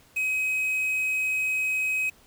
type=tone with quantisation; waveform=triangle; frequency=2534 Hz; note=D#7; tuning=31 cents sharp; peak=-22 dBFS; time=0.16-2.1 s; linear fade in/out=10 ms; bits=7; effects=pink hiss -57 dBFS RMS until 2.26 s